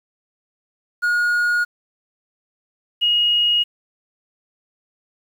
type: tone pair in turn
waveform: triangle / sine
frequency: 1440 / 2880 Hz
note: F#6 / F#7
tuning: -47 / -47 cents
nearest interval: octave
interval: 1200 cents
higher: second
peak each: -14 dBFS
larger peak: neither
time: 1.02-1.65 / 3.01-3.64 s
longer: neither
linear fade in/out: 20 ms
effects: 8-bit